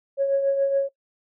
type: tone with tremolo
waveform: sine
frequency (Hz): 551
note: C#5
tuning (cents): -11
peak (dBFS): -15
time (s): 0.17-0.89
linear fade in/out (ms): 50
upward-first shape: triangle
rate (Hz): 7.1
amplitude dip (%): 55
effects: noise-tail reverb RT60 0.1 s tail -20 dB re dry + tanh soft clip ceiling -13 dBFS